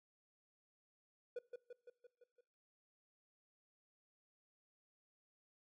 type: tone with echo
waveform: triangle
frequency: 488.2 Hz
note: B4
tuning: 20 cents flat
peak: -39 dBFS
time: 1.36-1.39 s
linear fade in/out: 5 ms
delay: 170 ms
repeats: 6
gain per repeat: -4 dB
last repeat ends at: 2.41 s
effects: noise-tail reverb RT60 0.8 s tail -23 dB re dry